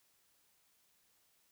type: silence
effects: white hiss -73 dBFS RMS until 1.51 s